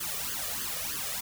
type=noise with flanger; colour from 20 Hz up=white; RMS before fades=-34 dBFS; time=0-1.21 s; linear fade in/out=10 ms; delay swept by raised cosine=0.62 to 1.72 ms; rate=3.2 Hz; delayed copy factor=+0.9; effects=none